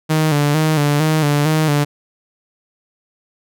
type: tone with vibrato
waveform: sawtooth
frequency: 151 Hz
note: D3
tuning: 48 cents sharp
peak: -9 dBFS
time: 0.09-1.85 s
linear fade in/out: 20 ms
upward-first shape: square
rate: 2.2 Hz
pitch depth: 61 cents each way
effects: none